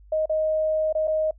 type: tone with dropouts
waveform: sine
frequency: 625 Hz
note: D#5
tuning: 8 cents sharp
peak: -20 dBFS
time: 0.12-1.31 s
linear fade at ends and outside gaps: 5 ms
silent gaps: 0.258-0.295 / 0.927-0.95 / 1.074-1.078 s
effects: noise-tail reverb RT60 0.1 s tail -24 dB re dry + added 50 Hz sine -47 dBFS peak until 1.38 s

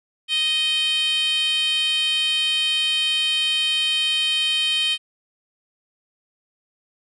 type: tone with high-pass filter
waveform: 10% pulse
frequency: 622.3 Hz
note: D#5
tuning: in tune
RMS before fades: -21 dBFS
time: 0.28-4.98 s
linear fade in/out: 50 ms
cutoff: 3000 Hz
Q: 5.6
effects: resampled to 24000 Hz

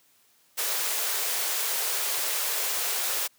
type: high-pass noise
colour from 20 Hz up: white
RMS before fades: -28 dBFS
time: 0.57-3.28 s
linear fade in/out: 20 ms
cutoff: 380 Hz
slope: 48 dB/octave
effects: white hiss -63 dBFS RMS until 3.38 s + high-pass 100 Hz 12 dB/octave

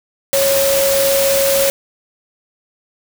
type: tone in noise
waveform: sine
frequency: 550 Hz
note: C#5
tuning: 14 cents flat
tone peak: -13 dBFS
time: 0.33-1.7 s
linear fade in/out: 0 ms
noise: white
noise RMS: -18 dBFS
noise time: 0.33-1.7 s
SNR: +2 dB
effects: none

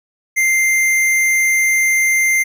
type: tone with hard clipping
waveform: sine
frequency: 2093 Hz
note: C7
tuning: in tune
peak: -13 dBFS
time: 0.36-2.44 s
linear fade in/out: 20 ms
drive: 16 dB
effects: none

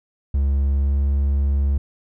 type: tone with pitch glide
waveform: triangle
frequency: 69.3 to 69.82 Hz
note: C#2 to C#2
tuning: 0 to +13 cents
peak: -14 dBFS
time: 0.34-1.78 s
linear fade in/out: 5 ms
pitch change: +13 cents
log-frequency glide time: 0.83-0.93 s
effects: none

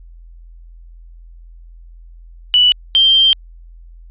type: tone pair in turn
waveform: sine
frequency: 2960 / 3155 Hz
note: F#7 / G7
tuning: 0 / +10 cents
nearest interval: minor second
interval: 110 cents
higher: second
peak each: -7 dBFS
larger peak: neither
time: 2.54-2.72 / 2.95-3.33 s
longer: second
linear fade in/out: 0 ms
effects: added 42 Hz sine -36 dBFS peak until 4.1 s + resampled to 8000 Hz

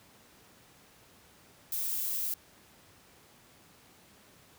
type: noise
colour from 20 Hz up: violet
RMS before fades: -33 dBFS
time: 1.72-2.34 s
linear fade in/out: 2 ms
effects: pink hiss -59 dBFS RMS until 4.58 s + high-pass 80 Hz 12 dB/octave

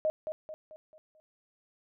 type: tone with echo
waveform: sine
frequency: 622.3 Hz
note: D#5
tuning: in tune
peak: -25 dBFS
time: 0.05-0.1 s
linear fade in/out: 0 ms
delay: 220 ms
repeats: 5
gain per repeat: -7 dB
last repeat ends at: 1.2 s
effects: none

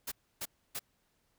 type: noise bursts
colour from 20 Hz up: white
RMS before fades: -38 dBFS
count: 3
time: 0.07-0.794 s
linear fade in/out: 10 ms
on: 48 ms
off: 290 ms
effects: pink hiss -75 dBFS RMS until 1.38 s

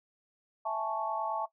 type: chord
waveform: sine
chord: A major seventh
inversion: second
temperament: equal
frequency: 659.3 / 830.6 / 880 / 1108.7 Hz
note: E5 / G#5 / A5 / C#6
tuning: 0 / 0 / 0 / 0 cents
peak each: -36 / -39 / -34 / -37 dBFS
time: 0.65-1.46 s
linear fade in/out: 10 ms
effects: noise-tail reverb RT60 0.1 s tail -17 dB re dry

